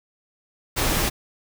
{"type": "noise", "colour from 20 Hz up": "pink", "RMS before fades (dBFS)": -22, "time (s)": [0.76, 1.1], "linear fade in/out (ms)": 20, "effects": []}